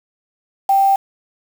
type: tone with quantisation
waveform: sine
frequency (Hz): 784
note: G5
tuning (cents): 0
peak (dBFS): -10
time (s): 0.69-0.96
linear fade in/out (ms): 5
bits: 5
effects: none